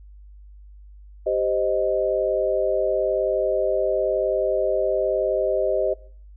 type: chord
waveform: sine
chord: C minor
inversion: second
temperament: equal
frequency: 392 / 523.3 / 622.3 Hz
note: G4 / C5 / Eb5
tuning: 0 / 0 / 0 cents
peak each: -25 / -24 / -22 dBFS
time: 1.26-5.94 s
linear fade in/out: 10 ms
effects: noise-tail reverb RT60 0.5 s tail -21 dB re dry + added 50 Hz sine -42 dBFS peak until 6.36 s